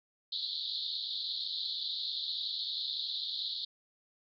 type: band-pass noise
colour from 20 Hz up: white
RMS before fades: -37 dBFS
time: 0.32-3.65 s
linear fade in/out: 5 ms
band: 3500 to 4400 Hz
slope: 96 dB/octave
effects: none